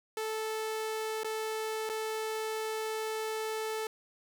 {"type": "tone with dropouts", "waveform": "sawtooth", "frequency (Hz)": 438.1, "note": "A4", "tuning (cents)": -7, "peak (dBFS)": -29, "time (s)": [0.17, 3.87], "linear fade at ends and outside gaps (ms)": 2, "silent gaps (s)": [[1.234, 1.245], [1.892, 1.897]], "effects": []}